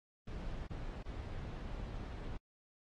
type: noise with dropouts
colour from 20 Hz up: brown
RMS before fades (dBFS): -43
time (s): 0.27-2.37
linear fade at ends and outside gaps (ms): 5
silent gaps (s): 0.669-0.703 / 1.028-1.056
effects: low-pass 5000 Hz 12 dB/octave + AAC 32 kbps